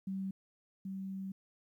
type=tone pair in turn; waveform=sine; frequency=192.3 / 192.3 Hz; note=G3 / G3; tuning=-33 / -33 cents; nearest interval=unison; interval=0 cents; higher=neither; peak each=-35 / -38 dBFS; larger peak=first; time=0.07-0.31 / 0.85-1.32 s; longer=second; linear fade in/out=5 ms; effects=12-bit